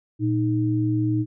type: tone pair together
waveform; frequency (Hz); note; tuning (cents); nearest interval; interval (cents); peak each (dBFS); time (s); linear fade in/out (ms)
sine; 116.54 / 310.9; A#2 / D#4; 0 / -1; octave + perfect fourth; 1699; -22; 0.19-1.26; 50
effects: none